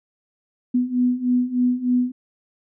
sine beating tone pair, 246.1 / 249.4 Hz, B3 / B3, -6 / +17 cents, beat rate 3.3 Hz, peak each -22 / -19 dBFS, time 0.74-2.12 s, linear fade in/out 10 ms, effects none

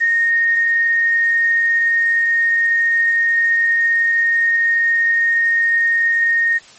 sine tone, 1851 Hz, A#6, 13 cents flat, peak -12 dBFS, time 0-6.59 s, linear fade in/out 20 ms, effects white hiss -43 dBFS RMS until 6.78 s + MP3 32 kbps

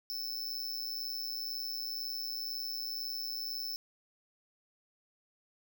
square tone with amplitude modulation, 5274 Hz, E8, in tune, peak -33 dBFS, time 0.1-3.76 s, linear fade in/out 0 ms, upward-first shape sine, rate 122 Hz, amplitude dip 75%, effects none

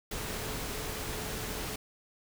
sine tone in noise, 430 Hz, A4, 40 cents flat, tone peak -46 dBFS, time 0.11-1.76 s, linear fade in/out 5 ms, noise pink, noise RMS -37 dBFS, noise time 0.11-1.76 s, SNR -12 dB, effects none

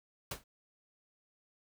pink noise with exponential decay, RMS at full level -34 dBFS, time 0.31-0.44 s, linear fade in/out 5 ms, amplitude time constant 28 ms, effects none

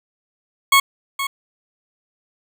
20% pulse tone with echo, 1100 Hz, C#6, 14 cents flat, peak -5 dBFS, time 0.72-0.8 s, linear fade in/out 5 ms, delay 470 ms, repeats 1, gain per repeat -11 dB, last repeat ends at 1.27 s, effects none

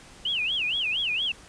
sine tone with vibrato, 2856 Hz, F7, 38 cents sharp, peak -24 dBFS, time 0.25-1.32 s, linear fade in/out 5 ms, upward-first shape sine, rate 4.3 Hz, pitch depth 280 cents each way, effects pink hiss -49 dBFS RMS until 1.48 s + resampled to 22050 Hz

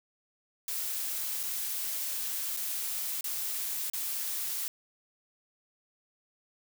blue noise with dropouts, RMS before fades -34 dBFS, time 0.68-4.68 s, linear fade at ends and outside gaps 1 ms, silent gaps 1.431-1.435 / 2.566-2.571 / 3.209-3.242 / 3.899-3.934 s, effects none

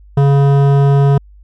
sine tone with hard clipping, 140 Hz, C#3, 18 cents sharp, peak -9 dBFS, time 0.17-1.18 s, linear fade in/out 5 ms, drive 14 dB, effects added 50 Hz sine -38 dBFS peak until 1.43 s

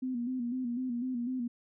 sine tone with vibrato, 247.6 Hz, B3, 5 cents sharp, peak -31 dBFS, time 0.02-1.48 s, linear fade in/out 10 ms, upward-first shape square, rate 4 Hz, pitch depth 65 cents each way, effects none

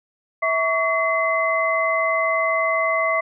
sine tone cluster, 652 / 1128 / 2048 Hz, E5 / C#6 / C7, -19 / +30 / -38 cents, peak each -22 dBFS, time 0.42-3.21 s, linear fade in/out 10 ms, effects none

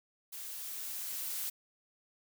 blue noise with level ramp, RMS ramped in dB -44 to -37 dBFS, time 0.32-1.5 s, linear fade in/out 10 ms, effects none

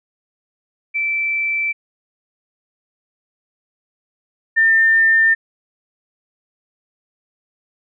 sine tone pair in turn, 2329 / 1801.6 Hz, D7 / A6, -15 / +40 cents, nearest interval major third, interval 445 cents, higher first, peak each -17 / -10 dBFS, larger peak second, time 0.94-1.73 / 4.56-5.35 s, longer neither, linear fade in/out 20 ms, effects none

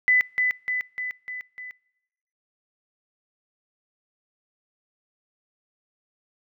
sine tone with echo, 2001 Hz, B6, 22 cents sharp, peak -15 dBFS, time 0.08-0.21 s, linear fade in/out 0 ms, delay 300 ms, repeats 5, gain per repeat -4 dB, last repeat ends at 1.71 s, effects noise-tail reverb RT60 1.0 s tail -26 dB re dry

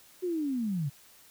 sine linear sweep, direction down, 372.2 to 130.81 Hz, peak -28 dBFS, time 0.22-0.9 s, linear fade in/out 20 ms, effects white hiss -57 dBFS RMS until 1.3 s

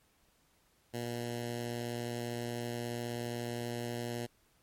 10% pulse tone with notch filter, 119.2 Hz, A#2, 39 cents sharp, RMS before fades -38 dBFS, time 0.93-4.27 s, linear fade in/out 20 ms, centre 1200 Hz, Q 1.3, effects pink hiss -70 dBFS RMS until 4.62 s + MP3 64 kbps

